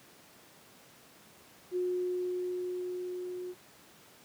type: tone with level ramp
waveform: sine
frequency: 361.5 Hz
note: F#4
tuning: 40 cents flat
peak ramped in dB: -28 to -37 dBFS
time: 1.71-3.55 s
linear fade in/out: 50 ms
effects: pink hiss -57 dBFS RMS until 4.24 s + high-pass 150 Hz 12 dB/octave